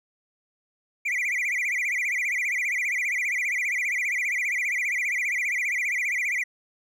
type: tone with vibrato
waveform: triangle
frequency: 2171 Hz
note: C#7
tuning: 37 cents flat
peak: -22 dBFS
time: 1.05-6.44 s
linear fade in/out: 10 ms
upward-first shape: sine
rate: 15 Hz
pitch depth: 190 cents each way
effects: none